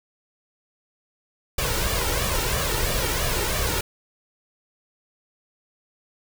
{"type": "noise with flanger", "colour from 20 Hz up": "pink", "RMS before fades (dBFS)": -24, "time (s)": [1.58, 3.81], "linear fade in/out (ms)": 5, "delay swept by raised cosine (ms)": [1.7, 2.21], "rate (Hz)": 3, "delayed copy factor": 0.65, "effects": []}